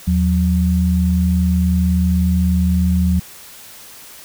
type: tone pair together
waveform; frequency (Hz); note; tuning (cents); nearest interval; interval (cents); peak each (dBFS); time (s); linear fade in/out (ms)
sine; 80.27 / 180.2; E2 / F#3; -45 / -45; octave + major second; 1400; -15; 0.07-3.2; 10
effects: white hiss -39 dBFS RMS until 4.24 s